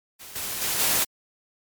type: noise with level steps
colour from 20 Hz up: white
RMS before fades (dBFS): -42 / -31 / -26 / -22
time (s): 0.19-1.05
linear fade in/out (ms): 20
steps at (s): 0.35 / 0.61 / 0.79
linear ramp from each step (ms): 10
effects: MP3 96 kbps